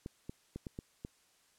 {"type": "clicks", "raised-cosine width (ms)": 3, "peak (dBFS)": -28, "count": 6, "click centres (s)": [0.061, 0.295, 0.56, 0.668, 0.789, 1.049], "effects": ["white hiss -69 dBFS RMS until 1.58 s", "low-pass 10000 Hz 12 dB/octave"]}